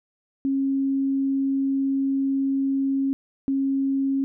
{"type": "tone pair in turn", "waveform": "sine", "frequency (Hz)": [271.8, 271.8], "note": ["C#4", "C#4"], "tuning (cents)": [-34, -34], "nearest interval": "unison", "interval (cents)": 0, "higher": "neither", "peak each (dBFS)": -20, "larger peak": "neither", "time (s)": [[0.45, 3.13], [3.48, 4.24]], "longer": "first", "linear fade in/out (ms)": 0, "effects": []}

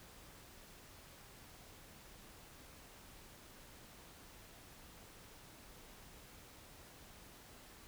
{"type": "silence", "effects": ["pink hiss -58 dBFS RMS until 7.87 s"]}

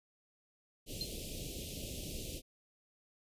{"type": "band-stop noise", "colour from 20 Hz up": "pink", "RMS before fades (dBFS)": -43, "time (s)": [0.86, 2.42], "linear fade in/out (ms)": 50, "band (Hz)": [600, 2600], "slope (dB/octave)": 48}
{"type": "tone with exponential decay", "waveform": "triangle", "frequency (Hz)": 4175, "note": "C8", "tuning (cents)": -5, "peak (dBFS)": -31, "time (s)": [1.01, 1.12], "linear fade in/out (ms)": 1, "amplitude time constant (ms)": 22}
{"effects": ["resampled to 32000 Hz"]}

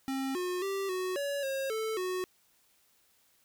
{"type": "tone with pitch steps", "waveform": "square", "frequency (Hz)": [267.8, 361, 391.3, 369.5, 566, 540, 440.2, 368.2], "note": ["C4", "F#4", "G4", "F#4", "C#5", "C#5", "A4", "F#4"], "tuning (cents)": [40, -43, -3, -2, 36, -45, 1, -8], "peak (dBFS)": -32, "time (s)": [0.08, 2.24], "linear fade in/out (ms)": 0, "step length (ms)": 270, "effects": ["white hiss -68 dBFS RMS until 3.44 s"]}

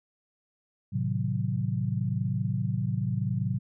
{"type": "chord", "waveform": "sine", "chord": "A diminished seventh", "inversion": "none", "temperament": "equal with one note detuned", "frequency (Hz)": [110, 130.81, 155.56, 185.64], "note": ["A2", "C3", "Eb3", "Gb3"], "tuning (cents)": [0, 0, 0, 6], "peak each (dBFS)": [-30, -30, -35, -32], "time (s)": [0.92, 3.59], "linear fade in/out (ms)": 20, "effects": []}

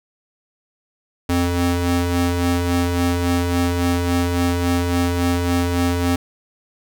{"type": "ring-modulated tone", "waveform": "35% pulse", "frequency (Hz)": 174.61, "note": "F3", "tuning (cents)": 0, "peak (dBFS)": -12, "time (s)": [1.29, 6.16], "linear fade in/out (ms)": 5, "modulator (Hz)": 89.1, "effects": []}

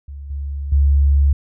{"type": "tone with level steps", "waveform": "sine", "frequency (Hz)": 70.4, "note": "C#2", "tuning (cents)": 27, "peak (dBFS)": [-29, -22, -10], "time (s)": [0.08, 1.33], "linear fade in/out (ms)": 5, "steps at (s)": [0.3, 0.72], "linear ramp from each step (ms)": 5, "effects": []}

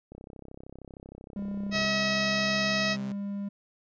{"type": "click train", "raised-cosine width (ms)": 2, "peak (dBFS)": -31, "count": 58, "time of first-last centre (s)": [0.12, 1.847], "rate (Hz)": 33}
{"type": "tone", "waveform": "triangle", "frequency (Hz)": 200.7, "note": "G3", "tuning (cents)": 41, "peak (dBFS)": -29, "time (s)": [1.36, 3.49], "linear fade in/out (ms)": 10}
{"type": "harmonic tone", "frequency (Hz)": 641, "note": "E5", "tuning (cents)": -49, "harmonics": [1, 2, 3, 4, 5, 6, 7, 8, 9, 10], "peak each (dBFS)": [-32, -36, -31, -33, -41, -35, -39, -34, -45, -44], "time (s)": [1.71, 2.97], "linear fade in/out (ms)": 50}
{"type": "tone with pitch glide", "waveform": "sawtooth", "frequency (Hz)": [131.1, 131.94], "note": ["C3", "C3"], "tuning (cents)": [4, 15], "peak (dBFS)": -36, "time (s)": [1.74, 3.12], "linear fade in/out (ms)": 2, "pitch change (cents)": 11, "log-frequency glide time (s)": [1.9, 1.99]}
{"effects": ["resampled to 16000 Hz"]}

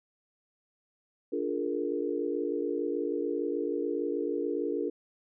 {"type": "chord", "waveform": "sine", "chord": "Bb dominant seventh", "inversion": "first", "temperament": "just", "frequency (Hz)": [291.4, 349.6, 419.5, 466.2], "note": ["D4", "F4", "Ab4", "Bb4"], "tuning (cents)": [-13, 2, 17, 0], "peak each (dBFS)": -34, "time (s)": [1.32, 4.9], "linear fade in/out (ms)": 10, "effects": []}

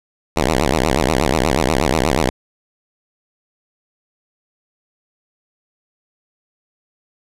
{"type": "tone with vibrato", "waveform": "5% pulse", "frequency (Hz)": 71.1, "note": "C#2", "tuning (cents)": 45, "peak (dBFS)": -3, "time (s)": [0.36, 2.3], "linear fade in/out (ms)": 10, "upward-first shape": "sine", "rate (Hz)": 8.3, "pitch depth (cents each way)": 280, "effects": ["low-pass 11000 Hz 12 dB/octave"]}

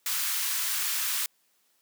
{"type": "high-pass noise", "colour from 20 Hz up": "white", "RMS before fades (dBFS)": -29, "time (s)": [0.06, 1.26], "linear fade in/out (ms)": 2, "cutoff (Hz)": 1100, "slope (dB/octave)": 24, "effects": ["white hiss -69 dBFS RMS until 1.81 s", "high-pass 200 Hz 12 dB/octave"]}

